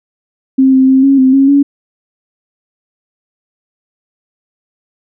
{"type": "tone with pitch steps", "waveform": "sine", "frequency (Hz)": [265.1, 262.5, 264.4, 274.1, 261, 272.2, 282], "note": ["C4", "C4", "C4", "C#4", "C4", "C#4", "C#4"], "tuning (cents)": [23, 6, 18, -19, -4, -31, 30], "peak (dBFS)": -4, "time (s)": [0.58, 1.63], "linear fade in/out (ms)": 10, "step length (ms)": 150, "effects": []}